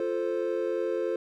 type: chord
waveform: triangle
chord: F major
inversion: none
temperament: equal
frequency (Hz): 349.2 / 440 / 523.3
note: F4 / A4 / C5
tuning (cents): 0 / 0 / 0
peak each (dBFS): -29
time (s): 0-1.16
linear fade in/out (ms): 2
effects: none